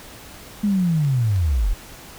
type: linear sweep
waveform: sine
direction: down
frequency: 211.7 to 35.59 Hz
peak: -16 dBFS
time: 0.63-1.74 s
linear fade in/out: 10 ms
type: clicks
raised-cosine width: 0.2 ms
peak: -24 dBFS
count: 2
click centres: 1.049 / 1.361 s
effects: pink hiss -41 dBFS RMS until 2.18 s